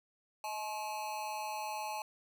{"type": "tone with amplitude modulation", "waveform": "square", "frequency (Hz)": 854, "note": "G#5", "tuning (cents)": 48, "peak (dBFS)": -34, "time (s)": [0.44, 2.02], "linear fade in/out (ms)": 2, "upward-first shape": "sine", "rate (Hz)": 222, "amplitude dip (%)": 85, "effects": []}